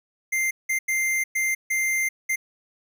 square tone bursts at uneven times, 2093 Hz, C7, in tune, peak -22 dBFS, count 6, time 0.32-0.51 / 0.69-0.79 / 0.88-1.24 / 1.35-1.55 / 1.7-2.09 / 2.29-2.36 s, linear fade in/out 10 ms, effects none

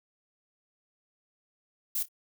violet noise with echo, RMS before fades -30 dBFS, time 1.95-2.03 s, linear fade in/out 5 ms, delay 28 ms, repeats 2, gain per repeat -15 dB, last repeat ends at 2.086 s, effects none

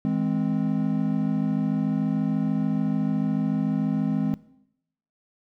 triangle chord, E augmented, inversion none, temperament equal with one note detuned, 161.05 / 207.7 / 261.6 Hz, E3 / G#3 / B#3, -40 / 0 / 0 cents, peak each -26 / -23 / -24 dBFS, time 0.05-4.34 s, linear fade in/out 0 ms, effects noise-tail reverb RT60 0.8 s tail -19 dB re dry

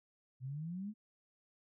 sine exponential sweep, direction up, 124 to 220 Hz, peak -39 dBFS, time 0.4-0.94 s, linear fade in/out 50 ms, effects none

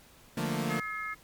sawtooth chord, Bb major seventh, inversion first, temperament equal, 146.83 / 174.61 / 220 / 233.1 Hz, D3 / F3 / A3 / Bb3, 0 / 0 / 0 / 0 cents, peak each -31 dBFS, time 0.37-0.8 s, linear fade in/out 5 ms
harmonic tone, 426.7 Hz, G#4, 47 cents sharp, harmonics 3 / 4 / 5, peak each -37 / -40 / -37 dBFS, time 0.69-1.15 s, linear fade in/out 20 ms
effects pink hiss -57 dBFS RMS until 1.23 s + MP3 96 kbps

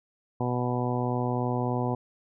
harmonic tone, 123.47 Hz, B2, in tune, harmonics 1 / 2 / 3 / 4 / 5 / 6 / 7 / 8, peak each -29 / -31 / -34 / -35 / -38 / -35 / -37 / -37 dBFS, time 0.4-1.95 s, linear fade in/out 5 ms, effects none

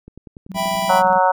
click train, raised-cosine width 3 ms, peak -25 dBFS, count 8, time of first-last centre 0.08-0.753 s, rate 10.4 Hz
sine tone with tremolo, 188.3 Hz, F#3, 31 cents sharp, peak -25 dBFS, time 0.49-1.19 s, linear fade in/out 20 ms, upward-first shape square, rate 18 Hz, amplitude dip 75%
square chord, E minor, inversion none, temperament equal, 659.3 / 784 / 987.8 Hz, E5 / G5 / B5, 0 / 0 / 0 cents, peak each -24 / -25 / -24 dBFS, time 0.54-1.03 s, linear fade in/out 50 ms
harmonic tone, 185 Hz, F#3, in tune, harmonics 3 / 4 / 5 / 6 / 7 / 8, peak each -19 / -18 / -15 / -26 / -24 / -25 dBFS, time 0.89-1.32 s, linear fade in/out 10 ms
effects none

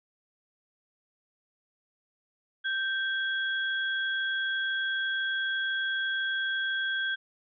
sine tone pair together, 1568 / 3322 Hz, G6 / G#7, 0 / 0 cents, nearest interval octave + minor second, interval 1300 cents, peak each -28 / -34 dBFS, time 2.64-7.16 s, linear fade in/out 20 ms, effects none

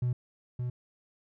triangle tone with echo, 123.47 Hz, B2, in tune, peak -23 dBFS, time 0.02-0.13 s, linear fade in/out 5 ms, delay 570 ms, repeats 1, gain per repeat -5 dB, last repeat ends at 0.7 s, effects tanh soft clip ceiling -21 dBFS

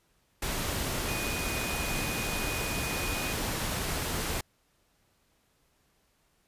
sine tone in noise, 2477 Hz, D#7, 8 cents flat, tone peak -37 dBFS, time 1.08-3.33 s, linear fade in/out 5 ms, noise pink, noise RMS -32 dBFS, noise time 0.42-4.41 s, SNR -8 dB, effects pink hiss -70 dBFS RMS until 6.47 s + resampled to 32000 Hz

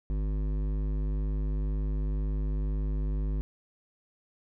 sine tone with hard clipping, 51 Hz, G#1, 31 cents flat, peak -29 dBFS, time 0.1-3.41 s, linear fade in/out 0 ms, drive 13 dB, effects none

